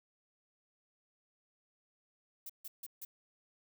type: noise bursts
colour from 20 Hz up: violet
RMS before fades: -45 dBFS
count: 4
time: 2.46-3.05 s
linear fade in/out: 5 ms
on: 35 ms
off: 150 ms
effects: none

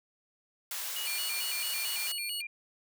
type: high-pass noise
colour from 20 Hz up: white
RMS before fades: -37 dBFS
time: 0.71-2.12 s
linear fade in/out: 2 ms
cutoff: 780 Hz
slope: 12 dB/octave
type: tone with vibrato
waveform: sine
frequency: 2637 Hz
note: E7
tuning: in tune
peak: -36 dBFS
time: 0.96-2.47 s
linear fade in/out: 5 ms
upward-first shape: square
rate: 4.5 Hz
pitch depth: 170 cents each way
type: tone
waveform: 20% pulse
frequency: 4395 Hz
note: C#8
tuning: 16 cents flat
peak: -30 dBFS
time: 1.05-2.42 s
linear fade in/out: 10 ms
effects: none

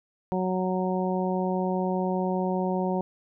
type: harmonic tone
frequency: 185 Hz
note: F#3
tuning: in tune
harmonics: 1 / 2 / 3 / 4 / 5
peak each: -27 / -30 / -32 / -33 / -34 dBFS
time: 0.32-3.01 s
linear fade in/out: 0 ms
effects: none

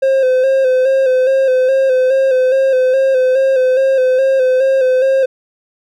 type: tone with vibrato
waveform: triangle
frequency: 523.3 Hz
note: C5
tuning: in tune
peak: -7 dBFS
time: 0.02-5.26 s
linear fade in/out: 10 ms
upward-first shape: square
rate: 2.4 Hz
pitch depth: 37 cents each way
effects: none

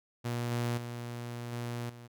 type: tone with level steps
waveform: sawtooth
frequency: 119.6 Hz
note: A#2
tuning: 45 cents sharp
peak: -28 / -26 / -34 / -31 / -43 dBFS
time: 0.24-2.08 s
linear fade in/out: 20 ms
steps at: 0.51 / 0.77 / 1.52 / 1.89 s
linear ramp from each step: 10 ms
effects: none

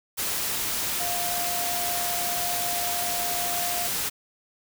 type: tone in noise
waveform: sine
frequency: 703 Hz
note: F5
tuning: 11 cents sharp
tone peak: -31 dBFS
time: 0.99-3.88 s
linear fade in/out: 20 ms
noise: white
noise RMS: -28 dBFS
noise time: 0.17-4.1 s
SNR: -6 dB
effects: none

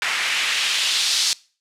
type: noise with band-pass filter sweep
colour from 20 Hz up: white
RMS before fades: -21 dBFS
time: 0.02-1.33 s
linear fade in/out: 0 ms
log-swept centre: 1800 to 4800 Hz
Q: 1.7
effects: noise-tail reverb RT60 0.4 s tail -23 dB re dry + low-pass 10000 Hz 12 dB/octave

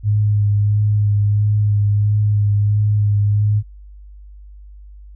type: tone with vibrato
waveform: sine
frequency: 103.83 Hz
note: G#2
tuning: in tune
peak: -12 dBFS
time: 0.03-3.63 s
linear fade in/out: 50 ms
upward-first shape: sine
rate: 1.5 Hz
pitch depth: 19 cents each way
effects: added 50 Hz sine -36 dBFS peak until 5.15 s

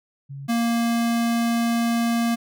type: tone pair in turn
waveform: sine / square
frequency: 138.59 / 233.1 Hz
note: C#3 / A#3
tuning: 0 / 0 cents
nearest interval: major sixth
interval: 900 cents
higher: second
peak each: -32 / -20 dBFS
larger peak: second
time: 0.29-0.48 / 0.48-2.36 s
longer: second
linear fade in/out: 20 ms
effects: none

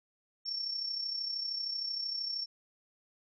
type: tone with amplitude modulation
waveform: sine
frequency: 5450 Hz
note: F8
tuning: 43 cents flat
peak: -31 dBFS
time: 0.45-2.46 s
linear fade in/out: 20 ms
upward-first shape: sine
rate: 33 Hz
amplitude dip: 55%
effects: none

